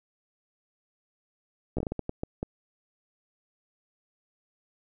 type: slowing click train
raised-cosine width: 2 ms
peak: -17 dBFS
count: 10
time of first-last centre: 1.77-2.429 s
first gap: 14 ms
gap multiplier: 1.39
effects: none